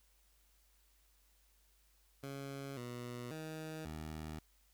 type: tone with pitch steps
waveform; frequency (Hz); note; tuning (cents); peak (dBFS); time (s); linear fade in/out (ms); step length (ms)
15% pulse; 138.3 / 121.7 / 157.4 / 77.9; C#3 / B2 / D#3 / D#2; -4 / -25 / +20 / +3; -37; 2.23-4.39; 5; 540
effects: added 50 Hz sine -70 dBFS peak until 4.73 s + white hiss -73 dBFS RMS until 4.73 s